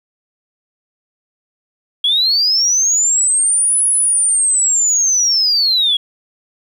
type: linear two-way sweep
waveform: sine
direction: up then down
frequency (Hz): 3279 to 10370 to 3279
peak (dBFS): -10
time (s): 2.04-5.97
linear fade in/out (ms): 5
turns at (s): 3.87
effects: tanh soft clip ceiling -6 dBFS + 8-bit